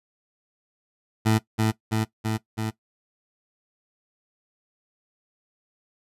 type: tone with echo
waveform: 20% pulse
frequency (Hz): 110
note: A2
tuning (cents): 0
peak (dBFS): -13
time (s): 1.25-1.39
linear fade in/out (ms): 20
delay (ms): 330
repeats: 4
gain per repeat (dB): -2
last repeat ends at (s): 2.71
effects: noise-tail reverb RT60 0.1 s tail -18 dB re dry + resampled to 32000 Hz